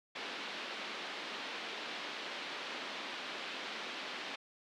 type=band-pass noise; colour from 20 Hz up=white; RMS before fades=-43 dBFS; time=0.15-4.36 s; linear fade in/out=10 ms; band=220 to 3800 Hz; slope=24 dB/octave; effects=none